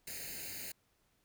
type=noise with comb filter; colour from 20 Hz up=white; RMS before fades=-44 dBFS; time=0.07-0.72 s; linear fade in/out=5 ms; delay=0.44 ms; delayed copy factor=+0.95; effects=pink hiss -75 dBFS RMS until 1.24 s